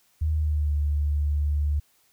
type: tone with pitch glide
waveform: sine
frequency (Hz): 77.78 to 73.41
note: D#2 to D2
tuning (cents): 0 to 0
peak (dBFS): -21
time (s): 0.21-1.8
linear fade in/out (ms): 10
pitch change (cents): -100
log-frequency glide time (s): 0.32-0.73
effects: white hiss -64 dBFS RMS until 2.12 s